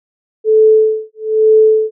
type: tone with tremolo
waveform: sine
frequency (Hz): 436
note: A4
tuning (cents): -16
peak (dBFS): -4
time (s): 0.44-1.91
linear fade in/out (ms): 50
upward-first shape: sine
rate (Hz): 1.1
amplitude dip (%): 100
effects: none